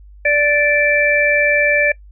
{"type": "harmonic tone", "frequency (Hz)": 585, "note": "D5", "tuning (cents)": -7, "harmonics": [1, 3, 4], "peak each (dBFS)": [-16, -16, -16], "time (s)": [0.25, 1.92], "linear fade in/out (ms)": 5, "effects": ["noise-tail reverb RT60 0.1 s tail -22 dB re dry", "added 50 Hz sine -38 dBFS peak until 2.11 s"]}